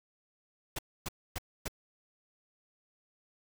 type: noise bursts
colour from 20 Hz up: pink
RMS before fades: -36 dBFS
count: 4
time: 0.76-1.682 s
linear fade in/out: 5 ms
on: 28 ms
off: 270 ms
effects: none